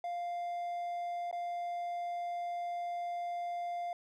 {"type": "tone with dropouts", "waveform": "triangle", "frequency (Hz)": 698.5, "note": "F5", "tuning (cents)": 0, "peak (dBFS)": -33, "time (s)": [0.04, 3.93], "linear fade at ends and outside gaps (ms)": 2, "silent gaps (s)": [1.313, 1.327], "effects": []}